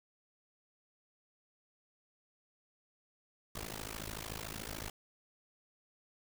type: noise with amplitude modulation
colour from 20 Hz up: pink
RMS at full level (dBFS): -39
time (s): 3.55-4.9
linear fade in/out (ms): 5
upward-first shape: sine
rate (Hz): 53.6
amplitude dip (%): 100
effects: none